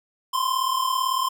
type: tone pair together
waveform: square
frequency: 1025 / 1063 Hz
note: C6 / C6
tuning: -36 / +27 cents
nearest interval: minor second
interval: 63 cents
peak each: -25 dBFS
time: 0.33-1.29 s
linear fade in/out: 10 ms
effects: none